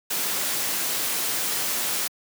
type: noise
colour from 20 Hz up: white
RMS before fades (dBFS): -26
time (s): 0.1-2.08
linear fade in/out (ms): 10
effects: high-pass 150 Hz 12 dB/octave